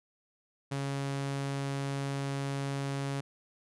sawtooth tone, 138.59 Hz, C#3, in tune, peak -28 dBFS, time 0.71-3.21 s, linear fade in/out 10 ms, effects resampled to 24000 Hz

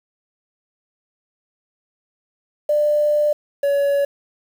sine / triangle tone pair in turn, 595 / 564.6 Hz, D5 / C#5, +22 / +32 cents, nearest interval minor second, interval 90 cents, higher first, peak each -14 / -13 dBFS, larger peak second, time 2.69-3.33 / 3.63-4.05 s, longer first, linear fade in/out 5 ms, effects 7-bit

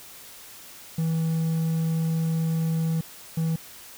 triangle tone pair in turn, 162.4 / 162.4 Hz, E3 / E3, -26 / -26 cents, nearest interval unison, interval 0 cents, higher neither, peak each -20 dBFS, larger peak neither, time 0.98-3.01 / 3.37-3.56 s, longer first, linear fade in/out 5 ms, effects white hiss -45 dBFS RMS until 3.97 s

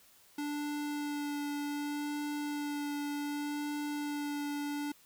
square tone with vibrato, 291.9 Hz, D4, 10 cents flat, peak -35 dBFS, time 0.38-4.92 s, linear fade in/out 5 ms, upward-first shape sine, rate 0.66 Hz, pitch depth 12 cents each way, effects white hiss -62 dBFS RMS until 5.05 s

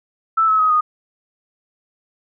sine tone with pitch steps, 1320 / 1291.3 / 1263.3 / 1235.9 Hz, E6 / E6 / D#6 / D#6, +2 / -36 / +26 / -12 cents, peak -12 dBFS, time 0.37-0.81 s, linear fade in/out 10 ms, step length 110 ms, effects none

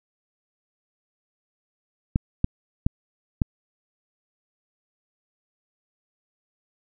clicks, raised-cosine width 5 ms, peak -7 dBFS, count 4, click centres 2.159 / 2.444 / 2.865 / 3.418 s, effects none

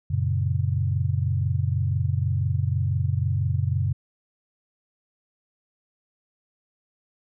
sine chord, F# major, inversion none, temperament equal, 92.5 / 116.54 / 138.59 Hz, F#2 / A#2 / C#3, 0 / 0 / 0 cents, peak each -24 / -26 / -26 dBFS, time 0.1-3.93 s, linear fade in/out 10 ms, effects none

